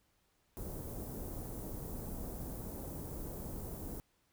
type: band-stop noise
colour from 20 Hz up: pink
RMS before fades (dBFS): -43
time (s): 0.57-4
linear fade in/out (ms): 0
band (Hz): 550 to 14000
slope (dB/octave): 12
effects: pink hiss -75 dBFS RMS until 4.32 s